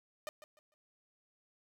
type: tone with echo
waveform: sawtooth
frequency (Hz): 607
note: D#5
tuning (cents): -43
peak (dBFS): -35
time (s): 0.27-0.29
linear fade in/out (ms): 0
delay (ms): 150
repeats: 3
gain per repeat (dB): -12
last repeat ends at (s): 0.74
effects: none